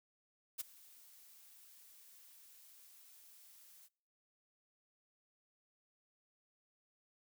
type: noise with ADSR envelope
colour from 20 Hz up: blue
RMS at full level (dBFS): -38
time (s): 0.58-3.89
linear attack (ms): 22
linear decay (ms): 18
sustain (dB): -23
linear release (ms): 37
effects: noise-tail reverb RT60 0.6 s tail -26 dB re dry